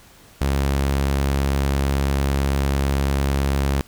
sawtooth tone, 69 Hz, C#2, 7 cents flat, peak -14 dBFS, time 0.41-3.81 s, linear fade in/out 0 ms, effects pink hiss -49 dBFS RMS until 3.87 s

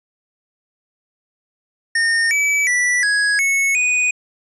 square tone with pitch steps, 1831 / 2296 / 1964 / 1664 / 2200 / 2479 Hz, A#6 / D7 / B6 / G#6 / C#7 / D#7, -32 / -40 / -10 / +3 / -14 / -7 cents, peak -15 dBFS, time 1.95-4.11 s, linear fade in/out 5 ms, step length 360 ms, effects resampled to 24000 Hz

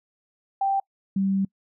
sine tone pair in turn, 784 / 194.25 Hz, G5 / G3, 0 / -16 cents, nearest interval 2 octaves, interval 2416 cents, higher first, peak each -20 dBFS, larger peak neither, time 0.61-0.8 / 1.16-1.45 s, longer second, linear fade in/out 5 ms, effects noise-tail reverb RT60 0.1 s tail -26 dB re dry

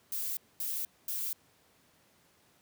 violet noise bursts, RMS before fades -35 dBFS, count 3, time 0.12-1.33 s, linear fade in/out 2 ms, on 250 ms, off 230 ms, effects pink hiss -66 dBFS RMS until 2.61 s + high-pass 100 Hz 12 dB/octave

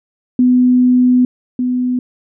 sine tone pair in turn, 250 / 250 Hz, B3 / B3, +21 / +21 cents, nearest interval unison, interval 0 cents, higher neither, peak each -7 / -13 dBFS, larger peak first, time 0.39-1.25 / 1.59-1.99 s, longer first, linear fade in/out 2 ms, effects none

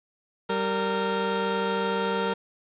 20% pulse tone pair together, 194.1 / 461.7 Hz, G3 / A#4, -17 / -17 cents, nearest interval octave + minor third, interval 1500 cents, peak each -24 / -21 dBFS, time 0.49-2.34 s, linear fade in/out 10 ms, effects resampled to 8000 Hz + 8-bit

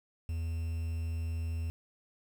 triangle tone with quantisation, 82.41 Hz, E2, in tune, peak -30 dBFS, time 0.29-1.7 s, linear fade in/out 0 ms, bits 9, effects none

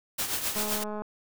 white noise with tremolo, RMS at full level -28 dBFS, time 0.18-0.84 s, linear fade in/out 10 ms, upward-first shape triangle, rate 7.7 Hz, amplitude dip 65%
click train, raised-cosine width 1 ms, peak -23 dBFS, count 98, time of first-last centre 0.56-1.02 s, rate 211 Hz
effects none

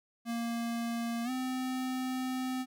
square tone with pitch glide, 233.1 to 257.2 Hz, A#3 to C4, 0 to -30 cents, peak -33 dBFS, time 0.25-2.66 s, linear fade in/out 50 ms, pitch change +170 cents, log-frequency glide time 1.24-1.3 s, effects none

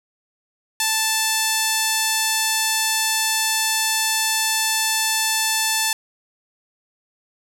5% pulse tone, 880 Hz, A5, in tune, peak -6 dBFS, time 0.8-5.93 s, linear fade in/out 2 ms, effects none

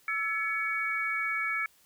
sine tone cluster, 1325 / 1704 / 2242 Hz, E6 / G#6 / C#7, +9 / +44 / +19 cents, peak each -34 / -35 / -30 dBFS, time 0.08-1.66 s, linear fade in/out 2 ms, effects white hiss -63 dBFS RMS until 1.85 s

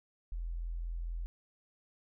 sine tone, 42.22 Hz, E1, 42 cents sharp, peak -35 dBFS, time 0.32-1.26 s, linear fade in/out 0 ms, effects none

